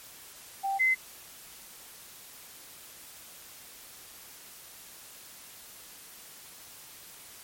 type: tone pair in turn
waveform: sine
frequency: 784 / 2054 Hz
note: G5 / C7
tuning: 0 / -33 cents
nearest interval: octave + perfect fourth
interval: 1667 cents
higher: second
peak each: -27 / -21 dBFS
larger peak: second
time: 0.63-0.79 / 0.79-0.95 s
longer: neither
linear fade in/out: 20 ms
effects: white hiss -49 dBFS RMS until 7.43 s + MP3 64 kbps